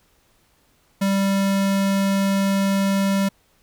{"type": "tone", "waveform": "square", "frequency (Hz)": 196, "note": "G3", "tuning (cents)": 0, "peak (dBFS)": -18, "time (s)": [1.01, 3.29], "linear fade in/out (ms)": 10, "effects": ["pink hiss -61 dBFS RMS until 3.62 s"]}